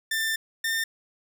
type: tone pair in turn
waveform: sawtooth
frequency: 1785 / 1806.8 Hz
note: A6 / A6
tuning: +24 / +45 cents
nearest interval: unison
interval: 21 cents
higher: second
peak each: -21 dBFS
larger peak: neither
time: 0.11-0.36 / 0.64-0.84 s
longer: first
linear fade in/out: 5 ms
effects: none